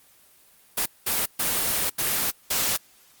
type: noise bursts at uneven times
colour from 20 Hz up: white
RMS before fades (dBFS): -24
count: 5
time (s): 0.77-0.86 / 1.06-1.26 / 1.39-1.9 / 1.98-2.31 / 2.5-2.77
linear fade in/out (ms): 10
effects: white hiss -56 dBFS RMS until 3.2 s + Opus 24 kbps